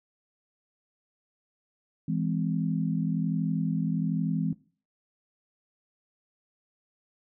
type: chord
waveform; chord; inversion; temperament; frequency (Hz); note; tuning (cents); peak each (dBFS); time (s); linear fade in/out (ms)
sine; E augmented; none; just; 164.81 / 206 / 257.5; E3 / G#3 / B#3; 0 / -14 / -28; -28 / -31 / -32; 2.08-4.53; 5
effects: noise-tail reverb RT60 0.4 s tail -18 dB re dry